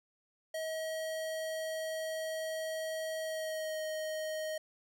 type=tone with pitch glide; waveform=square; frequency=637 to 625 Hz; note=D#5 to D#5; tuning=+41 to +8 cents; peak=-36 dBFS; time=0.54-4.58 s; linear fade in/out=5 ms; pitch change=-33 cents; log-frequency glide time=3.21-3.82 s; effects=none